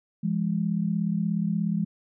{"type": "tone pair together", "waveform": "sine", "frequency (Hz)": [169.7, 206.5], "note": ["F3", "G#3"], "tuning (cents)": [-49, -10], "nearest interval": "minor third", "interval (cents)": 339, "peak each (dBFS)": -26, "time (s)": [0.23, 1.85], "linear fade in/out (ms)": 10, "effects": []}